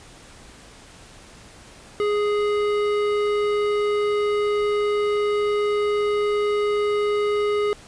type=tone with hard clipping; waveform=sine; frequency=415.3 Hz; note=G#4; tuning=in tune; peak=-21 dBFS; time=2-7.73 s; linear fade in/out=0 ms; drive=14 dB; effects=pink hiss -46 dBFS RMS until 7.87 s + resampled to 22050 Hz